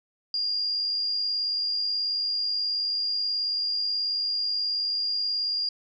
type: tone with amplitude modulation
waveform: sine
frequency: 4813 Hz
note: D8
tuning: 42 cents sharp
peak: -23 dBFS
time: 0.34-5.69 s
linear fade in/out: 2 ms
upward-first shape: sine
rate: 98.5 Hz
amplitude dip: 35%
effects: none